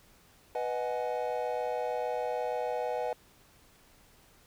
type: chord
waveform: triangle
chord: G# minor seventh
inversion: first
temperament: equal with one note detuned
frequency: 493.9 / 622.3 / 740 / 846.6 Hz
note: B4 / D#5 / F#5 / G#5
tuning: 0 / 0 / 0 / +33 cents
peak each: -32 / -34 / -35 / -36 dBFS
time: 0.55-3.13 s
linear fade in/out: 2 ms
effects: pink hiss -61 dBFS RMS until 4.46 s